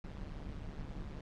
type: noise with amplitude modulation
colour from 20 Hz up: brown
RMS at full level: -40 dBFS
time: 0.04-1.21 s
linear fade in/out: 2 ms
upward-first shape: sine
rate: 147 Hz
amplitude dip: 85%
effects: low-pass 5000 Hz 12 dB/octave